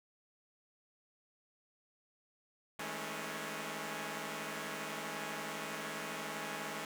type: chord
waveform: 5% pulse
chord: A major seventh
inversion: second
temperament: equal with one note detuned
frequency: 160.68 / 207.7 / 220 / 277.2 Hz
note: E3 / G#3 / A3 / C#4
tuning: -44 / 0 / 0 / 0 cents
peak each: -34 dBFS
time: 2.79-6.85 s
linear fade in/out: 2 ms
effects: none